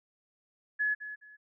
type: tone with echo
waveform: sine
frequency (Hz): 1700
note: G#6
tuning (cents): +40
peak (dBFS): -26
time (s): 0.79-0.95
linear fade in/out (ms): 20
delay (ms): 210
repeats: 2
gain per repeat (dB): -12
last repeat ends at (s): 1.37
effects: none